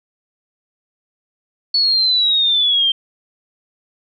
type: linear sweep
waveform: sine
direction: down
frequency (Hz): 4435 to 3136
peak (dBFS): -12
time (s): 1.74-2.92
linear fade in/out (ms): 5
effects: none